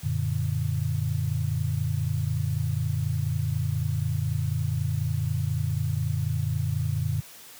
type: chord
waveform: sine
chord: Gb augmented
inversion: none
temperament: equal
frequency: 92.5 / 116.54 / 146.83 Hz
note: Gb2 / Bb2 / D3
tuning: 0 / 0 / 0 cents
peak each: -28 dBFS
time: 0.03-7.21 s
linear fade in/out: 10 ms
effects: white hiss -47 dBFS RMS until 7.59 s + high-pass 60 Hz 12 dB/octave